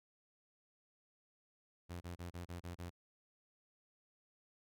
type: tone bursts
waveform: sawtooth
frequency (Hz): 87.31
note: F2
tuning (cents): 0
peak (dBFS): -40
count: 7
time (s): 1.89-2.904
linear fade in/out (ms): 20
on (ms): 120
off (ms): 29
effects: none